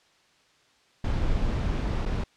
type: noise with dropouts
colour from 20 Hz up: brown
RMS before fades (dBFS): -26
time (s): 1.04-2.24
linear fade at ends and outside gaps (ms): 5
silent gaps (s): 2.054-2.059
effects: white hiss -62 dBFS RMS until 2.36 s + low-pass 5000 Hz 12 dB/octave